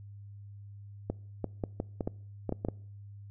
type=clicks; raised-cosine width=2 ms; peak=-18 dBFS; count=10; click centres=1.1 / 1.443 / 1.638 / 1.801 / 2.008 / 2.075 / 2.493 / 2.524 / 2.649 / 2.686 s; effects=noise-tail reverb RT60 0.6 s tail -24 dB re dry + added 101 Hz sine -45 dBFS peak until 3.3 s